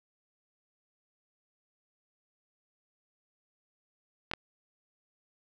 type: clicks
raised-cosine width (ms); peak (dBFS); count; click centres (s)
0.3; -16; 2; 4.314 / 4.336
effects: none